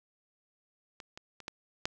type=clicks; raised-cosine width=0.2 ms; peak=-27 / -27 / -30 / -20 / -13 dBFS; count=5; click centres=1.002 / 1.175 / 1.403 / 1.481 / 1.855 s; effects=none